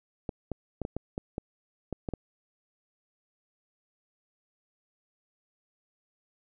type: clicks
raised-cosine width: 2 ms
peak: -19 dBFS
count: 10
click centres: 0.292 / 0.517 / 0.817 / 0.851 / 0.966 / 1.179 / 1.381 / 1.927 / 2.088 / 2.137 s
effects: none